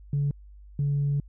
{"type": "tone pair in turn", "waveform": "sine", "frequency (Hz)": [142.6, 142.6], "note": ["C#3", "C#3"], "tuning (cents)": [49, 49], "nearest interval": "unison", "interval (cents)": 0, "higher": "neither", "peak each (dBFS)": -21, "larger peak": "neither", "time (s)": [[0.13, 0.31], [0.79, 1.2]], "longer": "second", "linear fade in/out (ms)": 2, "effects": ["tanh soft clip ceiling -19 dBFS", "added 50 Hz sine -45 dBFS peak until 1.28 s"]}